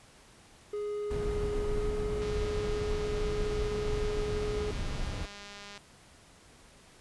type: tone with pitch glide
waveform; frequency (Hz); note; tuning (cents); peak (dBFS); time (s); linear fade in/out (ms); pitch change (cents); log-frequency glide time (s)
triangle; 415.6 to 420.4; G#4 to G#4; +1 to +21; -30; 0.73-4.71; 5; +20; 1.56-1.98
type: noise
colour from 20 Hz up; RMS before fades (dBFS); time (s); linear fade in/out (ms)
brown; -34; 1.1-5.26; 10
type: click train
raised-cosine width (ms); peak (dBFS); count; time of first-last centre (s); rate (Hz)
0.2; -29; 723; 2.22-5.777; 203
effects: pink hiss -57 dBFS RMS until 7 s + resampled to 24000 Hz